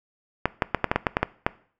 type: clicks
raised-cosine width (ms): 0.5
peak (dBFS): -4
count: 10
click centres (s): 0.456 / 0.622 / 0.747 / 0.843 / 0.915 / 0.96 / 1.068 / 1.169 / 1.23 / 1.465
effects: noise-tail reverb RT60 0.5 s tail -20 dB re dry